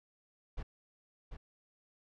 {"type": "noise with echo", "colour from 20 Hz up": "brown", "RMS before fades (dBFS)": -39, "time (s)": [0.57, 0.63], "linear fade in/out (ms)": 10, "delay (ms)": 740, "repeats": 1, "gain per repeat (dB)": -6, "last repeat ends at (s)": 1.37, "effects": ["low-pass 4000 Hz 12 dB/octave"]}